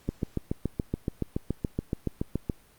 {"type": "click train", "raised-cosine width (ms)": 3, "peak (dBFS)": -14, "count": 18, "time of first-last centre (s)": [0.09, 2.498], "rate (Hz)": 7.06, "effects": ["pink hiss -59 dBFS RMS until 2.78 s", "Opus 48 kbps"]}